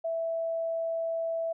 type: tone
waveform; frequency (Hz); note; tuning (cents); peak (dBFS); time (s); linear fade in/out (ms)
sine; 659.3; E5; 0; -28; 0.04-1.53; 10
effects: none